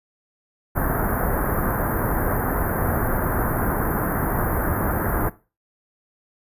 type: band-stop noise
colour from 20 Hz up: pink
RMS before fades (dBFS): -22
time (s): 0.75-5.3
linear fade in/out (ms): 20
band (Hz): 1700 to 12000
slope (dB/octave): 48
effects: noise-tail reverb RT60 0.3 s tail -17 dB re dry + resampled to 32000 Hz